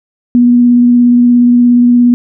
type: tone with vibrato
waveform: sine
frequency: 242.5 Hz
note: B3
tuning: 31 cents flat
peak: -3 dBFS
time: 0.35-2.14 s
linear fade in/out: 0 ms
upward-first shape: triangle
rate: 17 Hz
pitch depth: 15 cents each way
effects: none